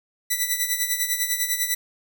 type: tone with tremolo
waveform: 5% pulse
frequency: 1975.5 Hz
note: B6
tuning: in tune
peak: -9 dBFS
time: 0.3-1.75 s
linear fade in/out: 10 ms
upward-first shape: sine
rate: 10 Hz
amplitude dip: 65%
effects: none